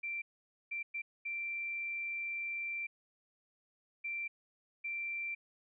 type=tone bursts at uneven times; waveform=sine; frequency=2353 Hz; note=D7; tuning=3 cents sharp; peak=-36 dBFS; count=6; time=0.03-0.22 / 0.71-0.83 / 0.94-1.02 / 1.25-2.87 / 4.04-4.28 / 4.84-5.35 s; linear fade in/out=10 ms; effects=none